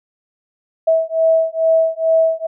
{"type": "beating tone pair", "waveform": "sine", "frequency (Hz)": [648, 650.3], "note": ["E5", "E5"], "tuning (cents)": [-30, -24], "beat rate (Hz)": 2.3, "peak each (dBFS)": -15, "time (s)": [0.87, 2.47], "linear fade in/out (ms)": 10, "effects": []}